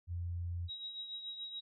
sine tone, 86.8 Hz, F2, 10 cents flat, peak -36 dBFS, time 0.07-0.7 s, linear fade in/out 50 ms
sine tone with tremolo, 3827 Hz, A#7, 45 cents sharp, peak -39 dBFS, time 0.68-1.61 s, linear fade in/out 20 ms, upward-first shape triangle, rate 7 Hz, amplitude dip 60%
effects none

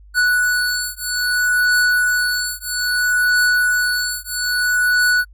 square beating tone pair, 1476 / 1476.61 Hz, F#6 / F#6, -5 / -4 cents, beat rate 0.61 Hz, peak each -19 dBFS, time 0.14-5.25 s, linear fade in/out 50 ms, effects added 50 Hz sine -41 dBFS peak until 5.33 s + AAC 64 kbps

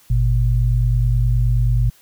sine tone pair together, 50.33 / 119.7 Hz, G1 / A#2, +46 / +46 cents, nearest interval octave + minor third, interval 1500 cents, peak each -16 dBFS, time 0.1-1.9 s, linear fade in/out 5 ms, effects white hiss -52 dBFS RMS until 2.01 s

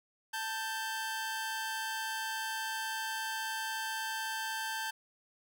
sawtooth tone pair together, 885.1 / 1568 Hz, A5 / G6, +10 / 0 cents, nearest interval minor seventh, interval 990 cents, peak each -34 / -34 dBFS, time 0.33-4.91 s, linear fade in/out 10 ms, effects none

